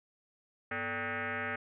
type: tone with frequency modulation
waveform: sine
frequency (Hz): 100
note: G2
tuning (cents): +35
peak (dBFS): -33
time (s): 0.71-1.56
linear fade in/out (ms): 5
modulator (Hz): 342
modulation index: 6.1
effects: none